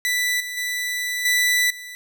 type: tone with level steps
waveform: sawtooth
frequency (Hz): 1978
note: B6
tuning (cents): +2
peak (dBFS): -16 / -25 / -20 / -13 / -31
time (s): 0.05-1.95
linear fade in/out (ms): 0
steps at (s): 0.4 / 0.57 / 1.25 / 1.7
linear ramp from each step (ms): 5
effects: none